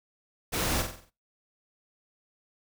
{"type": "noise with echo", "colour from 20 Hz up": "pink", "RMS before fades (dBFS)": -29, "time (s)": [0.52, 0.83], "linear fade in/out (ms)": 20, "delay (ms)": 46, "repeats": 6, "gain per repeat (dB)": -6, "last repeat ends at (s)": 1.106, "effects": ["noise-tail reverb RT60 0.3 s tail -23 dB re dry"]}